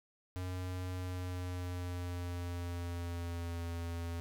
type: tone with pitch glide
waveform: square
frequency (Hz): 91.4 to 84.79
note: F#2 to E2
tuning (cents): -21 to +49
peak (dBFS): -38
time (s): 0.36-4.2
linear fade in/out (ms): 0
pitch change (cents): -130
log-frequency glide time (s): 0.96-3.64
effects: none